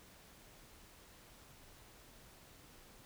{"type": "silence", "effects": ["pink hiss -60 dBFS RMS until 3.05 s"]}